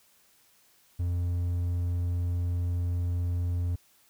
triangle tone, 87.6 Hz, F2, 6 cents sharp, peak -24 dBFS, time 0.99-3.76 s, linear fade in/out 10 ms, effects white hiss -63 dBFS RMS until 4.09 s

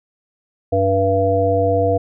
harmonic tone, 97 Hz, G2, 18 cents flat, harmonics 1 / 3 / 5 / 7, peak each -20 / -24 / -17 / -18 dBFS, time 0.72-1.98 s, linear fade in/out 10 ms, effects none

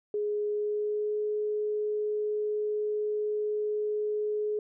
sine tone with pitch glide, 417.3 to 422.1 Hz, G#4 to G#4, +8 to +28 cents, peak -27 dBFS, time 0.14-4.59 s, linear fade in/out 2 ms, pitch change +20 cents, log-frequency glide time 0.47-1.19 s, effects none

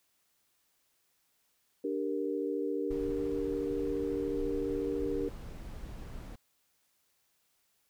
sine chord, G minor, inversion second, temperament equal, 293.7 / 392 / 466.2 Hz, D4 / G4 / Bb4, 0 / 0 / 0 cents, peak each -35 dBFS, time 1.84-5.29 s, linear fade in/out 5 ms
brown noise, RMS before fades -43 dBFS, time 2.9-6.36 s, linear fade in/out 10 ms
effects white hiss -74 dBFS RMS until 7.89 s

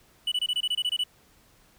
triangle tone bursts, 2960 Hz, F#7, in tune, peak -22 dBFS, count 11, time 0.27-1.038 s, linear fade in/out 5 ms, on 48 ms, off 24 ms, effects pink hiss -60 dBFS RMS until 1.78 s

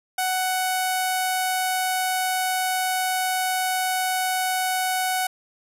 sawtooth tone with low-pass filter, 744 Hz, F#5, 9 cents sharp, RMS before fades -24 dBFS, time 0.18-5.27 s, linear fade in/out 5 ms, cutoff 12000 Hz, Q 2.8, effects none

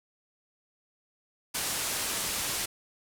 white low-pass noise, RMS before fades -32 dBFS, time 1.54-2.66 s, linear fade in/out 10 ms, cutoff 12000 Hz, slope 24 dB/octave, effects none

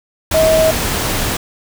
sine tone in noise, 638 Hz, D#5, 43 cents sharp, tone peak -9 dBFS, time 0.34-0.71 s, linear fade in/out 5 ms, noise pink, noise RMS -18 dBFS, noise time 0.31-1.37 s, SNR +6 dB, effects none

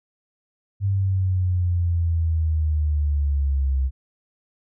sine exponential sweep, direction down, 99.5 to 65.41 Hz, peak -18 dBFS, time 0.8-3.91 s, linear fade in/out 50 ms, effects none

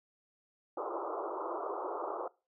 pink band-pass noise, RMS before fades -38 dBFS, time 0.77-2.28 s, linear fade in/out 5 ms, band 330 to 1300 Hz, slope 96 dB/octave, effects noise-tail reverb RT60 0.3 s tail -22 dB re dry

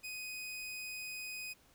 sawtooth tone, 2500 Hz, D#7, 8 cents sharp, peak -38 dBFS, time 0.03-1.54 s, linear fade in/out 20 ms, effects pink hiss -66 dBFS RMS until 1.74 s

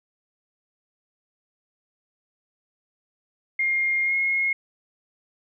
sine tone with pitch glide, 2125 to 2157 Hz, C7 to C#7, +26 to -48 cents, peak -20 dBFS, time 3.59-4.53 s, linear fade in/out 5 ms, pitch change +26 cents, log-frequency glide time 4.04-4.14 s, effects none

